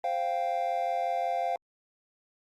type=chord; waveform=triangle; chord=C suspended fourth; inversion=none; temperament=equal; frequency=523.3 / 698.5 / 784 Hz; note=C5 / F5 / G5; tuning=0 / 0 / 0 cents; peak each=-33 / -27 / -31 dBFS; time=0.04-1.56 s; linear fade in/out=2 ms; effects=Opus 48 kbps